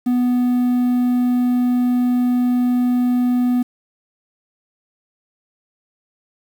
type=tone with quantisation; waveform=triangle; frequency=246.9 Hz; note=B3; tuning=in tune; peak=-12 dBFS; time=0.06-3.63 s; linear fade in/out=10 ms; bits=7; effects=none